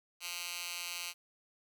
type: tone with high-pass filter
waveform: 10% pulse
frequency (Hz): 174.61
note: F3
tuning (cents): 0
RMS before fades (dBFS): -41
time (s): 0.2-1.14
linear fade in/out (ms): 50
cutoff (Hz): 2800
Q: 1
effects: 10-bit